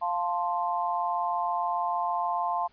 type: chord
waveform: sine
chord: F major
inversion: none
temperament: equal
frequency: 698.5 / 880 / 1046.5 Hz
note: F5 / A5 / C6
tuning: 0 / 0 / 0 cents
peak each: -30 dBFS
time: 0.01-2.68 s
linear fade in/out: 20 ms
effects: pink hiss -64 dBFS RMS until 2.72 s + resampled to 11025 Hz